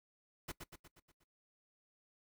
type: noise with echo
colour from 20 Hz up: pink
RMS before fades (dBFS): -43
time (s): 0.48-0.52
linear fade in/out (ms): 10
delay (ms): 120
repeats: 6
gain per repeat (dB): -5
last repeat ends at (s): 1.24
effects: noise-tail reverb RT60 0.1 s tail -19 dB re dry